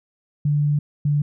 sine tone pair in turn, 146.83 / 146.2 Hz, D3 / D3, 0 / -7 cents, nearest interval unison, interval 7 cents, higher first, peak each -16 / -16 dBFS, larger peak neither, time 0.45-0.79 / 1.05-1.22 s, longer first, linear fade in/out 5 ms, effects none

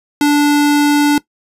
square tone, 292 Hz, D4, 10 cents flat, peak -9 dBFS, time 0.21-1.18 s, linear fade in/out 2 ms, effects noise-tail reverb RT60 0.1 s tail -19 dB re dry + resampled to 32000 Hz

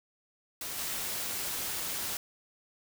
white noise with level steps, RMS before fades -38 / -35 dBFS, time 0.61-2.17 s, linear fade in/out 2 ms, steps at 0.77 s, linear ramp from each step 20 ms, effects none

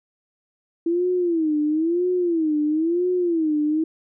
sine tone with vibrato, 329.6 Hz, E4, in tune, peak -18 dBFS, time 0.86-3.84 s, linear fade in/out 5 ms, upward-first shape sine, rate 1 Hz, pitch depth 170 cents each way, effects none

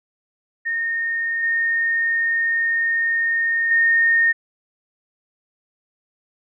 sine tone with level steps, 1838 Hz, A#6, 25 cents flat, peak -20 / -17 / -13 dBFS, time 0.65-4.33 s, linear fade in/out 20 ms, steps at 1.43 / 3.71 s, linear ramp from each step 2 ms, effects none

